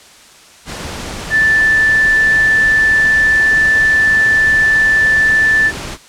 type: tone in noise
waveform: sine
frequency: 1760 Hz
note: A6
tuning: in tune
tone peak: -8 dBFS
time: 1.3-5.72 s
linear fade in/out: 50 ms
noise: pink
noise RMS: -25 dBFS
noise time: 0.65-5.98 s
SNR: +14 dB
effects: white hiss -41 dBFS RMS until 6.08 s + low-pass 8000 Hz 12 dB/octave